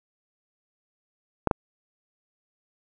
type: clicks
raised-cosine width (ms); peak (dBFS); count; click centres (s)
1; -6; 2; 1.473 / 1.512
effects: none